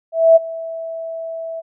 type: tone with ADSR envelope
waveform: sine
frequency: 656 Hz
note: E5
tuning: 9 cents flat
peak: -4 dBFS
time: 0.12-1.62 s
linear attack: 240 ms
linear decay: 22 ms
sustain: -20 dB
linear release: 30 ms
effects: none